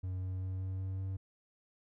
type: tone with pitch steps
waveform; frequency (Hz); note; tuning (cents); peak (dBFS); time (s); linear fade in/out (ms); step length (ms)
triangle; 92.5 / 93.09 / 93.68 / 94.28 / 94.88 / 95.49; F#2 / F#2 / F#2 / F#2 / F#2 / G2; 0 / +11 / +22 / +33 / +44 / -45; -33; 0.03-1.17; 10; 190
effects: none